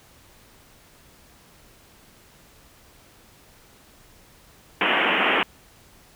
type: band-pass noise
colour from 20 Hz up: white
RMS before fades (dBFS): -21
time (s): 4.81-5.43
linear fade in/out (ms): 2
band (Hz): 180 to 3100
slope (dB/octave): 96
effects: pink hiss -53 dBFS RMS until 6.15 s